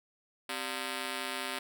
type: ring-modulated tone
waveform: 5% pulse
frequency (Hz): 324.9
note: E4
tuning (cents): -25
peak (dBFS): -20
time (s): 0.49-1.59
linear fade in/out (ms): 5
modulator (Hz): 64.7
effects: none